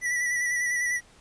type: tone with vibrato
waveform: square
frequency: 1956 Hz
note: B6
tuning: 17 cents flat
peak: -25 dBFS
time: 0.01-1.01 s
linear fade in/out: 50 ms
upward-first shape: square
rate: 10 Hz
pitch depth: 27 cents each way
effects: pink hiss -56 dBFS RMS until 1.2 s + resampled to 22050 Hz